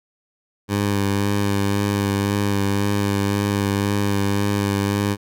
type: tone with vibrato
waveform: 15% pulse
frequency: 100.7 Hz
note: G2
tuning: 47 cents sharp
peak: -12 dBFS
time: 0.68-5.17 s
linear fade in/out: 50 ms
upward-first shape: sine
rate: 1.9 Hz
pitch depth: 18 cents each way
effects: none